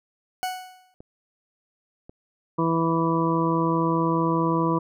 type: tone with exponential decay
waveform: 40% pulse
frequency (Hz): 740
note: F#5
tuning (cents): 0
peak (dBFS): -22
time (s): 0.43-0.94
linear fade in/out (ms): 0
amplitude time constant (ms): 110
type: clicks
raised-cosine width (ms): 2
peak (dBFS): -29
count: 2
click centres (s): 1.005 / 2.095
type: harmonic tone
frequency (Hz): 164.81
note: E3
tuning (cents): 0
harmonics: 1 / 2 / 3 / 4 / 6 / 7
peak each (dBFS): -25 / -24 / -29 / -36 / -26 / -30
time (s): 2.58-4.79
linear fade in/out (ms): 10
effects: none